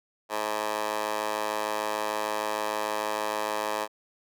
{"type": "tone with high-pass filter", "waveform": "15% pulse", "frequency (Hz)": 106.6, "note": "G#2", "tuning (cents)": 46, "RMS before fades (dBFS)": -30, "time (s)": [0.29, 3.88], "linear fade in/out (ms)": 50, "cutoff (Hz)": 690, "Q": 5.1, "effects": []}